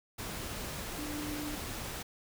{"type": "tone in noise", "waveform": "sine", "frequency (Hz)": 297.4, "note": "D4", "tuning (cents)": 22, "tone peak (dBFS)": -38, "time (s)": [0.98, 1.56], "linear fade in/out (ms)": 10, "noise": "pink", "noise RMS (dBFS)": -40, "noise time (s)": [0.18, 2.03], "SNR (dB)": -1, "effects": []}